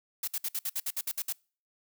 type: noise bursts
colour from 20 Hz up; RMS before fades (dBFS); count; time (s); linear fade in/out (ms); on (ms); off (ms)
blue; -32; 11; 0.23-1.326; 5; 46; 59
effects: noise-tail reverb RT60 0.4 s tail -26 dB re dry